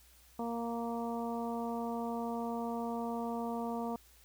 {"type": "harmonic tone", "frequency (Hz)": 233.1, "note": "A#3", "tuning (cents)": 0, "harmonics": [1, 2, 3, 4, 5], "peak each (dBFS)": [-37, -41, -41, -43, -48], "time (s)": [0.39, 3.96], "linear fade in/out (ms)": 2, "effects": ["added 60 Hz sine -63 dBFS peak until 4.24 s", "white hiss -63 dBFS RMS until 4.24 s"]}